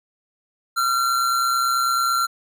square tone with amplitude modulation, 1367 Hz, F6, 37 cents flat, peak -17 dBFS, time 0.76-2.27 s, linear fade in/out 20 ms, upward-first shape sine, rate 129 Hz, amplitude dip 40%, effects none

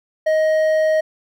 triangle tone with hard clipping, 627 Hz, D#5, 13 cents sharp, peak -15 dBFS, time 0.26-1.01 s, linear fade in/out 10 ms, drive 9 dB, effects none

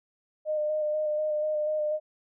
sine tone with vibrato, 609 Hz, D#5, 37 cents flat, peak -25 dBFS, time 0.45-2 s, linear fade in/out 50 ms, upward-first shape square, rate 4.1 Hz, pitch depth 16 cents each way, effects none

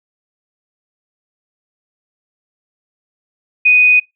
sine tone, 2489 Hz, D#7, in tune, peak -6 dBFS, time 3.65-4 s, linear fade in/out 10 ms, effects noise-tail reverb RT60 0.2 s tail -25 dB re dry

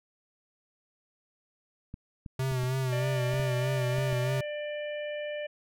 clicks, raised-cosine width 5 ms, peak -27 dBFS, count 8, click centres 1.941 / 2.262 / 2.517 / 2.636 / 3.339 / 3.398 / 3.985 / 4.129 s
square tone with vibrato, 129.2 Hz, C3, 21 cents flat, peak -28 dBFS, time 2.39-4.41 s, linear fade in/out 5 ms, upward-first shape sine, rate 3.2 Hz, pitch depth 49 cents each way
harmonic tone, 594 Hz, D5, 20 cents sharp, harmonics 1 / 3 / 4 / 5, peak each -33 / -43 / -45 / -47 dBFS, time 2.92-5.47 s, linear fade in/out 10 ms
effects none

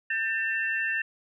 sine tone cluster, 1581 / 1796 / 2696 Hz, G6 / A6 / E7, +14 / +35 / +38 cents, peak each -34 / -27 / -32 dBFS, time 0.1-1.02 s, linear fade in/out 5 ms, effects none

